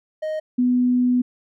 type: tone pair in turn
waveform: triangle / sine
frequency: 622.3 / 248.2 Hz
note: D#5 / B3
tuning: 0 / +9 cents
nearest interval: octave + major third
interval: 1591 cents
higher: first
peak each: -21 / -15 dBFS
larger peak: second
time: 0.22-0.4 / 0.58-1.22 s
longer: second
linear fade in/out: 10 ms
effects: none